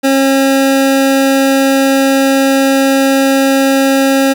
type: tone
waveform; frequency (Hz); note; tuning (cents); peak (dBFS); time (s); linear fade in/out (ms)
25% pulse; 270.8; C#4; -40; -4; 0.03-4.34; 20
effects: none